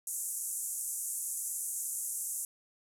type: band-pass noise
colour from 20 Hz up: white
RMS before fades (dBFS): -37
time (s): 0.07-2.45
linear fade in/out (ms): 2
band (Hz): 6800 to 12000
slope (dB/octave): 48
effects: none